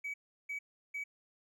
triangle tone bursts, 2275 Hz, C#7, 44 cents sharp, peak -34 dBFS, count 3, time 0.04-1.04 s, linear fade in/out 10 ms, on 100 ms, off 350 ms, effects tanh soft clip ceiling -32 dBFS

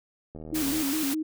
click train, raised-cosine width 2 ms, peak -28 dBFS, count 37, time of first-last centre 0.35-0.808 s, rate 78.6 Hz
sine tone with vibrato, 293.7 Hz, D4, in tune, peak -26 dBFS, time 0.52-1.23 s, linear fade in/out 10 ms, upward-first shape square, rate 4.9 Hz, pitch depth 110 cents each way
white noise, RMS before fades -32 dBFS, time 0.54-1.15 s, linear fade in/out 20 ms
effects none

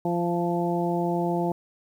harmonic tone with a mistuned harmonic, 172.6 Hz, F3, 20 cents flat, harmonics 1 / 2 / 3 / 4 / 5, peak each -27 / -27 / -33 / -30 / -32 dBFS, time 0.05-1.52 s, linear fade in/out 2 ms, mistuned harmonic 5, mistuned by +18 cents, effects 9-bit

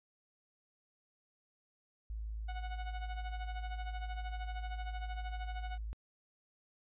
sine tone, 54 Hz, A1, 32 cents flat, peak -38 dBFS, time 2.1-5.93 s, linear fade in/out 0 ms
sawtooth tone with tremolo, 736 Hz, F#5, 9 cents flat, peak -38 dBFS, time 2.48-5.78 s, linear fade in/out 10 ms, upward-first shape sine, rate 13 Hz, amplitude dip 75%
effects resampled to 8000 Hz

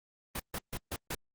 pink noise bursts, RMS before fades -36 dBFS, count 5, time 0.35-1.15 s, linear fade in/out 5 ms, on 48 ms, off 140 ms, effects Opus 32 kbps

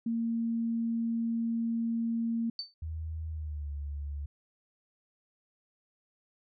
sine tone, 230 Hz, A#3, 23 cents flat, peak -28 dBFS, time 0.06-2.5 s, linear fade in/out 5 ms
sine tone with exponential decay, 4551 Hz, C#8, 45 cents sharp, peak -30 dBFS, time 2.59-2.74 s, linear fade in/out 1 ms, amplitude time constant 32 ms
sine tone with pitch glide, 79.8 to 71.92 Hz, D#2 to D2, +44 to -36 cents, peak -34 dBFS, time 2.82-4.26 s, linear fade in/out 5 ms, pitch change -180 cents, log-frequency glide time 3.29-3.7 s
effects none

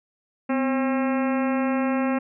harmonic tone with a mistuned harmonic, 268.8 Hz, C4, 47 cents sharp, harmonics 1 / 2 / 3 / 4 / 5 / 6 / 7 / 8 / 9 / 10, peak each -22 / -28 / -32 / -34 / -36 / -38 / -39 / -40 / -41 / -42 dBFS, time 0.49-2.19 s, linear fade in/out 10 ms, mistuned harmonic 1, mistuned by -84 cents, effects none

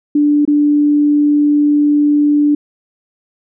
sine tone with dropouts, 293.7 Hz, D4, in tune, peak -8 dBFS, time 0.15-2.55 s, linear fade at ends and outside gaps 5 ms, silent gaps 0.452-0.476 s, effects none

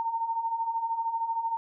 sine beating tone pair, 903 / 916 Hz, A5 / A#5, +45 / -31 cents, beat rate 13 Hz, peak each -34 / -28 dBFS, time 0-1.57 s, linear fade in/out 0 ms, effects none

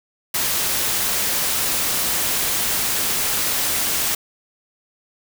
white noise, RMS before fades -21 dBFS, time 0.34-4.15 s, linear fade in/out 5 ms, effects none

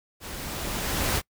pink noise with level ramp, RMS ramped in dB -38 to -24 dBFS, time 0.2-1.22 s, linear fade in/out 50 ms, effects noise-tail reverb RT60 0.1 s tail -25 dB re dry

